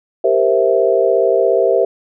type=chord; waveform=sine; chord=C dominant seventh; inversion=second; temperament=equal; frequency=392 / 466.2 / 523.3 / 659.3 Hz; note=G4 / Bb4 / C5 / E5; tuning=0 / 0 / 0 / 0 cents; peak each=-16 dBFS; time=0.24-1.85 s; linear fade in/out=5 ms; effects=none